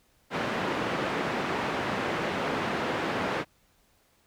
pink band-pass noise, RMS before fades -30 dBFS, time 0.3-3.45 s, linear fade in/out 50 ms, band 210 to 2200 Hz, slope 12 dB/octave, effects pink hiss -66 dBFS RMS until 4.26 s

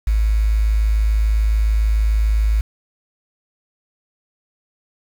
sine tone with quantisation, 53.5 Hz, A1, 48 cents flat, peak -13 dBFS, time 0.07-2.61 s, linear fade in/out 5 ms, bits 6, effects none

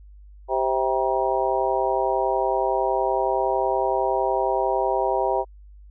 harmonic tone with a mistuned harmonic, 130.8 Hz, C3, in tune, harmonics 3 / 4 / 5 / 6 / 7, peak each -26 / -26 / -26 / -26 / -26 dBFS, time 0.48-5.45 s, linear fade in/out 50 ms, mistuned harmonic 7, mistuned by +63 cents, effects added 50 Hz sine -43 dBFS peak until 5.9 s

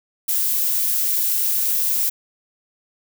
violet noise, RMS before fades -20 dBFS, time 0.28-2.1 s, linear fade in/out 10 ms, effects none

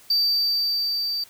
triangle tone with level ramp, 4642 Hz, D8, 21 cents flat, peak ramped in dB -16 to -23 dBFS, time 0.1-1.24 s, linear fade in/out 5 ms, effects white hiss -51 dBFS RMS until 1.29 s

